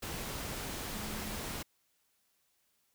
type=tone in noise; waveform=sine; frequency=212.1 Hz; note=G#3; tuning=37 cents sharp; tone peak=-44 dBFS; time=0.94-1.37 s; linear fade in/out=10 ms; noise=pink; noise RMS=-40 dBFS; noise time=0.02-1.63 s; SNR=-7 dB; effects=white hiss -75 dBFS RMS until 2.94 s